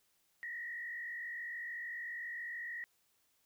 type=tone with frequency modulation; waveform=sine; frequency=1897 Hz; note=A#6; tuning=30 cents sharp; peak=-40 dBFS; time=0.43-2.84 s; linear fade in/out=0 ms; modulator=47 Hz; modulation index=1.3; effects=white hiss -75 dBFS RMS until 3.45 s